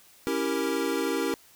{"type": "chord", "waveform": "square", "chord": "C# diminished seventh", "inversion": "none", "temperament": "equal", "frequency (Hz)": [277.2, 329.6, 392, 466.2], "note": ["C#4", "E4", "G4", "Bb4"], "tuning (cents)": [0, 0, 0, 0], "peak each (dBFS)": -32, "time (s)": [0.27, 1.34], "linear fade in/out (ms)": 0, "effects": ["white hiss -56 dBFS RMS until 1.55 s"]}